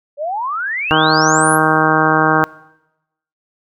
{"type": "exponential sweep", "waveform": "sine", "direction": "up", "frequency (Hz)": [554.4, 11990], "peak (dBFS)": -18, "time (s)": [0.17, 1.59], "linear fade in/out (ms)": 50}
{"type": "harmonic tone", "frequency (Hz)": 156.9, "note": "D#3", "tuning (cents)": 15, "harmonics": [1, 2, 3, 4, 5, 6, 7, 8, 9, 10], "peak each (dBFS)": [-21, -18, -20, -23, -18, -21, -19, -20, -20, -18], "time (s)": [0.91, 2.44], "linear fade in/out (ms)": 0}
{"effects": ["noise-tail reverb RT60 0.9 s tail -22 dB re dry"]}